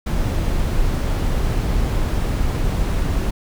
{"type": "noise", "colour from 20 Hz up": "brown", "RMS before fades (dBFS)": -19, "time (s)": [0.06, 3.31], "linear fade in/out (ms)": 10, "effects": []}